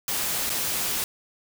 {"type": "noise with dropouts", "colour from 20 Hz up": "white", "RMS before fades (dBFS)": -27, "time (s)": [0.08, 1.04], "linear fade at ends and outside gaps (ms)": 1, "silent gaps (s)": [0.495, 0.501], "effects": []}